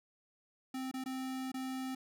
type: tone with dropouts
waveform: square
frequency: 261.1 Hz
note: C4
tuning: 3 cents flat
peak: -38 dBFS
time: 0.74-1.95 s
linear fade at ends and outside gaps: 5 ms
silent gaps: 0.914-0.939 / 1.04-1.059 / 1.518-1.541 s
effects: none